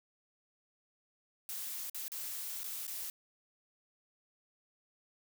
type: noise with dropouts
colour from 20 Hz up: blue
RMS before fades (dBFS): -41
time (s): 1.49-3.1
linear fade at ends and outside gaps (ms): 1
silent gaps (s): 1.898-1.946 / 2.081-2.118 / 2.634-2.641 / 2.868-2.878
effects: none